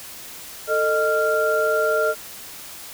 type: tone cluster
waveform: sine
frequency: 443.9 / 617 / 1387 Hz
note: A4 / D#5 / F6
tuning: +15 / -15 / -12 cents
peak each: -22 / -21 / -22 dBFS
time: 0.67-2.15 s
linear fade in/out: 50 ms
effects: white hiss -38 dBFS RMS until 2.93 s